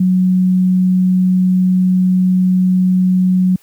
sine tone, 184.2 Hz, F#3, 7 cents flat, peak -9 dBFS, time 0-3.56 s, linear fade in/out 5 ms, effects white hiss -51 dBFS RMS until 3.62 s + high-pass 60 Hz 12 dB/octave

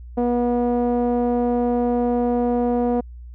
sawtooth tone with low-pass filter, 242 Hz, B3, 35 cents flat, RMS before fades -20 dBFS, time 0.17-3.01 s, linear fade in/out 10 ms, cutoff 630 Hz, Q 2.3, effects added 60 Hz sine -35 dBFS peak until 3.34 s

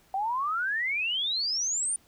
sine exponential sweep, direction up, 753 to 9400 Hz, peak -26 dBFS, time 0.14-1.96 s, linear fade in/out 2 ms, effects pink hiss -62 dBFS RMS until 2.07 s

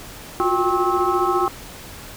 sine tone cluster, 351.6 / 366.1 / 789 / 1080 / 1297 Hz, F4 / F#4 / G5 / C#6 / E6, +12 / -18 / +11 / -45 / -28 cents, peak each -23 dBFS, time 0.4-1.48 s, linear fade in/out 0 ms, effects pink hiss -38 dBFS RMS until 2.16 s

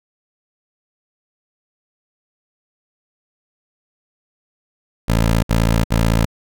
15% pulse tone bursts, 56 Hz, A1, 31 cents sharp, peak -7 dBFS, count 3, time 5.08-6.254 s, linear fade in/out 10 ms, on 350 ms, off 62 ms, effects none

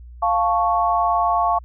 sine chord, F augmented, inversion none, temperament equal, 698.5 / 880 / 1108.7 Hz, F5 / A5 / C#6, 0 / 0 / 0 cents, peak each -19 / -22 / -20 dBFS, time 0.22-1.59 s, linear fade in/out 10 ms, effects added 60 Hz sine -37 dBFS peak until 1.64 s

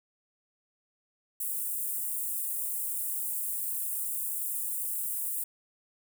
white high-pass noise, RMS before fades -33 dBFS, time 1.4-5.44 s, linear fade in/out 5 ms, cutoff 8300 Hz, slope 48 dB/octave, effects none

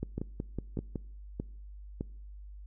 two click trains, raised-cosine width 3 ms, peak -21 / -21 dBFS, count 6 / 4, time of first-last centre 0.03-0.958 / 0.18-2.009 s, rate 5.39 / 1.64 Hz, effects noise-tail reverb RT60 0.7 s tail -24 dB re dry + added 50 Hz sine -44 dBFS peak until 2.66 s

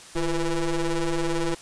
35% pulse ring-modulated tone, 165.1 Hz, E3, 3 cents sharp, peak -18 dBFS, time 0.15-1.55 s, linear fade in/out 10 ms, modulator 174 Hz, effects white hiss -45 dBFS RMS until 1.61 s + resampled to 22050 Hz

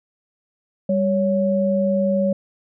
sine tone pair together, 197.5 / 558.6 Hz, G3 / C#5, +13 / +13 cents, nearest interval octave + tritone, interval 1800 cents, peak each -19 dBFS, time 0.89-2.33 s, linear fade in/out 5 ms, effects none

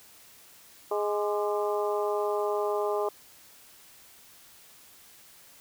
harmonic tone with a mistuned harmonic, 207.7 Hz, G#3, in tune, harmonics 2 / 3 / 4 / 5 / 6, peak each -28 / -32 / -34 / -36 / -38 dBFS, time 0.91-3.09 s, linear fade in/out 5 ms, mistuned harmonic 6, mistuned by -67 cents, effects white hiss -54 dBFS RMS until 5.6 s

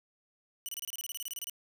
10% pulse tone bursts, 2960 Hz, F#7, in tune, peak -28 dBFS, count 16, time 0.66-1.497 s, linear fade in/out 0 ms, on 27 ms, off 27 ms, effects none

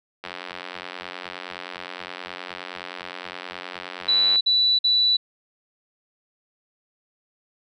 click train, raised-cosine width 0.3 ms, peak -16 dBFS, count 370, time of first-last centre 0.24-4.358 s, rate 89.6 Hz
sine tone bursts, 3960 Hz, B7, 4 cents sharp, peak -16 dBFS, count 3, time 4.08-5.17 s, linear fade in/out 10 ms, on 330 ms, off 50 ms
effects high-pass 300 Hz 12 dB/octave

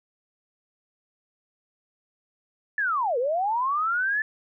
sine linear two-way sweep, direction down then up, 1760 to 459.5 to 1760 Hz, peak -22 dBFS, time 2.78-4.22 s, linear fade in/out 2 ms, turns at 3.18 s, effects none

